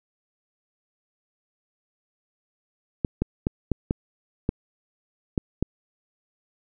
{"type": "clicks", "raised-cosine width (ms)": 3, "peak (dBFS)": -9, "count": 8, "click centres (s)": [3.048, 3.22, 3.469, 3.717, 3.909, 4.491, 5.378, 5.626], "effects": []}